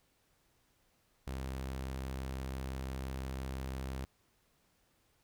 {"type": "tone", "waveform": "sawtooth", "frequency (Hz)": 65.9, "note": "C2", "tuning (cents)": 13, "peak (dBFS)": -34, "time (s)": [1.27, 4.05], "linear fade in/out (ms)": 0, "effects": ["pink hiss -73 dBFS RMS until 5.23 s"]}